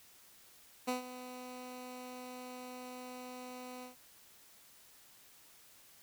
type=tone with ADSR envelope; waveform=15% pulse; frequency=251.3 Hz; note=B3; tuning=30 cents sharp; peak=-25 dBFS; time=0.87-3.96 s; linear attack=16 ms; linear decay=130 ms; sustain=-14 dB; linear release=130 ms; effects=white hiss -61 dBFS RMS until 6.02 s